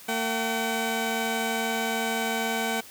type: tone pair together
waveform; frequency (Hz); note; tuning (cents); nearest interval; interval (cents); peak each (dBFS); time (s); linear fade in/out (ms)
15% pulse; 226.5 / 762; A#3 / G5; -50 / -49; octave + major sixth; 2101; -22; 0.08-2.81; 10
effects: white hiss -47 dBFS RMS until 2.9 s